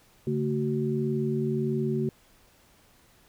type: tone cluster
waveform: sine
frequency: 141.1 / 222.6 / 373.2 Hz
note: C#3 / A3 / F#4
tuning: +31 / +20 / +15 cents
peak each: -29 dBFS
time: 0.27-2.09 s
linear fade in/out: 2 ms
effects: pink hiss -60 dBFS RMS until 3.28 s